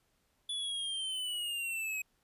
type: linear sweep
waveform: square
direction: down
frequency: 3444 to 2525 Hz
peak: -35 dBFS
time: 0.49-2.02 s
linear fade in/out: 5 ms
effects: pink hiss -75 dBFS RMS until 2.23 s + resampled to 32000 Hz